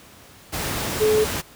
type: tone in noise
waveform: sine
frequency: 430 Hz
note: A4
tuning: 40 cents flat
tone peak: -15 dBFS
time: 1-1.25 s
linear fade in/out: 20 ms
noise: pink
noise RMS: -26 dBFS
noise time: 0.52-1.42 s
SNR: +8 dB
effects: pink hiss -47 dBFS RMS until 1.55 s + high-pass 60 Hz 12 dB/octave